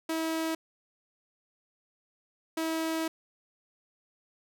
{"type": "tone pair in turn", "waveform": "sawtooth", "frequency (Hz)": [322.9, 322.9], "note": ["E4", "E4"], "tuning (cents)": [-36, -36], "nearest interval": "unison", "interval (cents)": 0, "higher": "neither", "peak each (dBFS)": -25, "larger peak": "neither", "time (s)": [[0.09, 0.55], [2.57, 3.08]], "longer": "second", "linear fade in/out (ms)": 5, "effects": []}